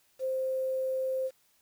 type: tone with quantisation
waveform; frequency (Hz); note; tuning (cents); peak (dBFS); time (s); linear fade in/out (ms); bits
sine; 523.3; C5; 0; -28; 0.19-1.31; 50; 9
effects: white hiss -68 dBFS RMS until 1.61 s